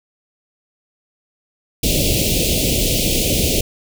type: band-stop noise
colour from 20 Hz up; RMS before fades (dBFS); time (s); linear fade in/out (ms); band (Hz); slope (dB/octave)
pink; -17; 1.83-3.61; 5; 620 to 2500; 48
effects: none